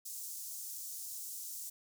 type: high-pass noise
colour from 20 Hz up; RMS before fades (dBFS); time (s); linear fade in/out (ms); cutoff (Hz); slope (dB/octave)
pink; -44; 0.05-1.7; 10; 6300; 24
effects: none